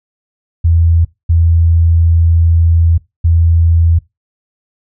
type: tone bursts at uneven times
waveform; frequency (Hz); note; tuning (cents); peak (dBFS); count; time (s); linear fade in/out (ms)
sine; 83.3; E2; +19; -6; 3; 0.64-1.05 / 1.29-2.98 / 3.24-3.99; 10
effects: noise-tail reverb RT60 0.2 s tail -21 dB re dry